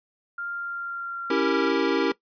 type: tone with pitch glide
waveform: sine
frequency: 1396.9 to 1375.3 Hz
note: F6 to F6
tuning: 0 to -27 cents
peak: -29 dBFS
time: 0.38-1.69 s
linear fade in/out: 5 ms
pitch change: -27 cents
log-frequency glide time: 0.49-1.35 s
type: chord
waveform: square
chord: C# diminished seventh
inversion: none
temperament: equal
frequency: 277.2 / 329.6 / 392 / 466.2 Hz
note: C#4 / E4 / G4 / Bb4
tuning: 0 / 0 / 0 / 0 cents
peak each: -27 dBFS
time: 1.3-2.12 s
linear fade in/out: 5 ms
effects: noise-tail reverb RT60 0.1 s tail -18 dB re dry + resampled to 11025 Hz